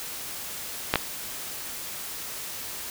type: clicks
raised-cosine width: 0.3 ms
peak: -4 dBFS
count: 2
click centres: 0.939 / 0.957 s
effects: white hiss -36 dBFS RMS until 2.9 s